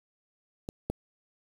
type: clicks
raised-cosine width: 2 ms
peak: -23 / -16 dBFS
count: 2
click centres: 0.689 / 0.9 s
effects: 7-bit